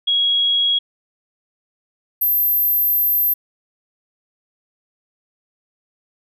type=tone pair in turn; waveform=sine; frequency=3313 / 12336 Hz; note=G#7 / G9; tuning=-5 / -29 cents; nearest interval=octave + major seventh; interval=2276 cents; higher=second; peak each=-14 dBFS; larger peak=neither; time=0.07-0.79 / 2.21-3.34 s; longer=second; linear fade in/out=10 ms; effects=none